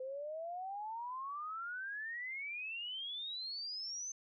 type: exponential sweep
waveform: sine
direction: up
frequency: 510 to 6272 Hz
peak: -40 dBFS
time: 0-4.12 s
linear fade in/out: 5 ms
effects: none